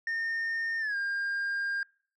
sine tone with pitch glide, 1824 to 1606.3 Hz, A#6 to G6, -38 to +42 cents, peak -26 dBFS, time 0.07-1.83 s, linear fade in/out 2 ms, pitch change -220 cents, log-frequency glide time 0.79-0.96 s, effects noise-tail reverb RT60 0.5 s tail -26 dB re dry + tanh soft clip ceiling -28 dBFS

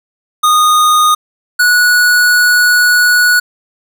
square tone pair in turn, 1233 / 1466.3 Hz, D#6 / F#6, -16 / -16 cents, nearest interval minor third, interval 300 cents, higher second, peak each -7 dBFS, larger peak neither, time 0.43-1.15 / 1.59-3.4 s, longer second, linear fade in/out 10 ms, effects none

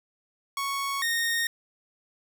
sawtooth tone pair in turn, 1108.7 / 1850.8 Hz, C#6 / A#6, 0 / -13 cents, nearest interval major sixth, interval 887 cents, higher second, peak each -24 / -21 dBFS, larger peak second, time 0.57-1.02 / 1.02-1.47 s, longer neither, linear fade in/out 2 ms, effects none

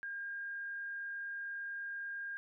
sine tone with frequency modulation, 1611 Hz, G6, 47 cents sharp, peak -39 dBFS, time 0.03-2.37 s, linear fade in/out 0 ms, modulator 48.9 Hz, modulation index 0.25, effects none

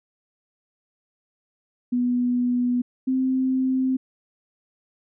sine tone pair in turn, 245.8 / 260.5 Hz, B3 / C4, -8 / -7 cents, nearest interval minor second, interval 101 cents, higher second, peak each -19 dBFS, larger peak neither, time 1.92-2.82 / 3.07-3.97 s, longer neither, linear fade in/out 10 ms, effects none

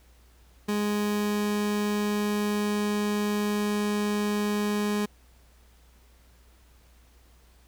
30% pulse tone, 207.7 Hz, G#3, in tune, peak -22 dBFS, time 0.68-5.06 s, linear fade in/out 10 ms, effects added 60 Hz sine -55 dBFS peak until 7.67 s + pink hiss -62 dBFS RMS until 7.67 s

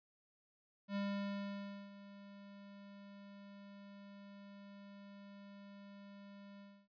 square tone with ADSR envelope, 200 Hz, G3, 35 cents sharp, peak -37 dBFS, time 0.88-6.88 s, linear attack 77 ms, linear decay 940 ms, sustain -17 dB, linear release 280 ms, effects resampled to 11025 Hz

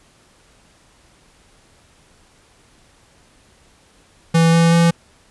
square tone with pitch steps, 165.2 / 166.93 / 168.67 Hz, E3 / E3 / E3, +4 / +22 / +40 cents, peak -11 dBFS, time 4.34-4.91 s, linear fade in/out 10 ms, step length 190 ms, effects pink hiss -53 dBFS RMS until 5.3 s + resampled to 24000 Hz

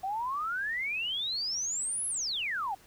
sine exponential two-way sweep, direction up then down, 739 to 11000 to 739 Hz, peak -30 dBFS, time 0.03-2.75 s, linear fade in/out 10 ms, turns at 2.07 s, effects pink hiss -58 dBFS RMS until 2.86 s

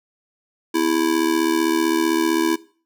square tone with amplitude modulation, 329.6 Hz, E4, in tune, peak -14 dBFS, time 0.74-2.56 s, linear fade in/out 10 ms, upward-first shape sine, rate 75.6 Hz, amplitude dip 80%, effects noise-tail reverb RT60 0.4 s tail -19 dB re dry

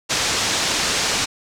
white low-pass noise, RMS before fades -21 dBFS, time 0.09-1.26 s, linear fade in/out 20 ms, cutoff 7000 Hz, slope 24 dB/octave, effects none

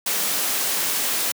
white noise, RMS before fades -23 dBFS, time 0.06-1.32 s, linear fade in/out 5 ms, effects high-pass 200 Hz 12 dB/octave

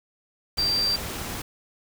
sine tone in noise, 4699 Hz, D8, in tune, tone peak -21 dBFS, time 0.58-0.96 s, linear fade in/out 5 ms, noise pink, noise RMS -33 dBFS, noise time 0.57-1.42 s, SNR +9 dB, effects none

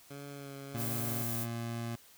15% pulse tone with vibrato, 140 Hz, C#3, 18 cents sharp, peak -37 dBFS, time 0.1-1.23 s, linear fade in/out 10 ms, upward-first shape sine, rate 1.5 Hz, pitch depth 24 cents each way
25% pulse tone, 116.54 Hz, A#2, in tune, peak -32 dBFS, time 0.74-1.96 s, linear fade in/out 10 ms
violet noise, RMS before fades -38 dBFS, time 0.76-1.47 s, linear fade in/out 50 ms
effects white hiss -59 dBFS RMS until 2.17 s

